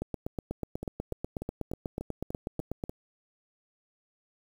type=two click trains; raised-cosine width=2 ms; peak=-23 / -19 dBFS; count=8 / 24; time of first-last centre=0.83-2.895 / 0.02-2.839 s; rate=3.39 / 8.16 Hz; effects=8-bit